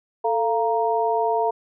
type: tone cluster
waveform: sine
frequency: 443.9 / 691 / 935 Hz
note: A4 / F5 / A#5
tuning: +15 / -19 / +5 cents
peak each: -23 dBFS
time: 0.24-1.51 s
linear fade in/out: 10 ms
effects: none